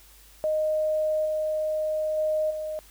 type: tone with level steps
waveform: sine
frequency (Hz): 619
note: D#5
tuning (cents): -9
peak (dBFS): -22 / -24 / -22 / -29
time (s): 0.44-2.79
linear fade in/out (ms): 0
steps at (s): 1.25 / 2.17 / 2.5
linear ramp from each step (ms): 10
effects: added 50 Hz sine -54 dBFS peak until 2.9 s + white hiss -54 dBFS RMS until 2.9 s